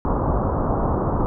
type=low-pass noise; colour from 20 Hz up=pink; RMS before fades=-21 dBFS; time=0.05-1.26 s; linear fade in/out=0 ms; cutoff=1200 Hz; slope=48 dB/octave; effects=none